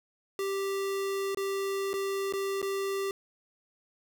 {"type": "tone with dropouts", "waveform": "square", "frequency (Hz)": 392, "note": "G4", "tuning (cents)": 0, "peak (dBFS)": -30, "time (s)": [0.39, 3.11], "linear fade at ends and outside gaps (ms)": 1, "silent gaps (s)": [[1.347, 1.372], [1.932, 1.939], [2.325, 2.336], [2.617, 2.627]], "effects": []}